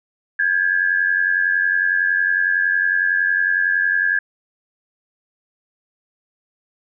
sine tone pair together, 1609.1 / 1700 Hz, G6 / G#6, +45 / +40 cents, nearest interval minor second, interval 95 cents, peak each -18 dBFS, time 0.39-4.19 s, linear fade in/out 5 ms, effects none

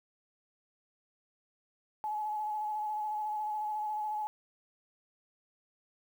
sine tone with vibrato, 850 Hz, G#5, 40 cents sharp, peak -32 dBFS, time 2.04-4.27 s, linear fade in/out 0 ms, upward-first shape square, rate 14 Hz, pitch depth 18 cents each way, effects 10-bit

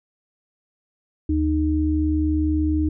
sine tone pair together, 77 / 308 Hz, D#2 / D#4, -17 / -17 cents, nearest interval 2 octaves, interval 2400 cents, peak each -21 / -20 dBFS, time 1.29-2.89 s, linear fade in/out 5 ms, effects none

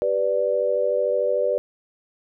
sine chord, G major, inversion none, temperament equal, 392 / 493.9 / 587.3 Hz, G4 / B4 / D5, 0 / 0 / 0 cents, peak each -28 / -22 / -22 dBFS, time 0.02-1.58 s, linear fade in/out 0 ms, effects none

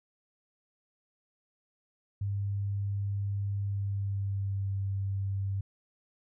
sine tone with pitch glide, 100 to 97.94 Hz, G2 to G2, +35 to -1 cents, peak -29 dBFS, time 2.21-5.61 s, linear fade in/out 5 ms, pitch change -36 cents, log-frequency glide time 3.65-4.73 s, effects none

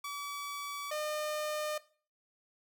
sawtooth tone pair in turn, 1145 / 606.5 Hz, D6 / D#5, -44 / -44 cents, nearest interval major seventh, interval 1100 cents, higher first, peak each -34 / -30 dBFS, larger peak second, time 0.04-0.91 / 0.91-1.78 s, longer neither, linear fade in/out 5 ms, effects noise-tail reverb RT60 0.4 s tail -17 dB re dry

